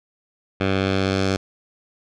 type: tone with low-pass filter sweep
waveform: 10% pulse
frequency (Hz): 96.2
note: G2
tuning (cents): -32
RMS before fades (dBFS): -21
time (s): 0.6-1.37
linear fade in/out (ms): 10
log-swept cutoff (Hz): 2900 to 5700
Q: 1.5
effects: none